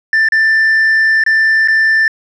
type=tone with dropouts; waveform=sine; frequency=1775 Hz; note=A6; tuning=15 cents sharp; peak=-5 dBFS; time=0.13-2.08 s; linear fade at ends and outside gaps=2 ms; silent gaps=0.287-0.321 / 1.238-1.263 / 1.676-1.683 s; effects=tanh soft clip ceiling -7 dBFS